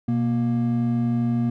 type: tone pair together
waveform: triangle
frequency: 123.47 / 235.7 Hz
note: B2 / A#3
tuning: 0 / +19 cents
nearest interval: major seventh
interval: 1119 cents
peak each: -22 / -19 dBFS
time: 0.08-1.5 s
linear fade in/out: 5 ms
effects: none